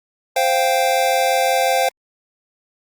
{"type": "chord", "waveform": "square", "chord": "C suspended fourth", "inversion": "none", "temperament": "equal", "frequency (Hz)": [523.3, 698.5, 784], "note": ["C5", "F5", "G5"], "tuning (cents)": [0, 0, 0], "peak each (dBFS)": -20, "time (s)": [0.36, 1.89], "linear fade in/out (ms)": 5, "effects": ["Opus 48 kbps"]}